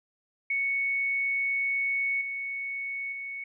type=tone with level steps; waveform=sine; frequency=2218 Hz; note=C#7; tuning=in tune; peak=-25 / -31 / -34 dBFS; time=0.5-3.44 s; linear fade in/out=5 ms; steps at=2.21 / 3.12 s; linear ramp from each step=5 ms; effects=none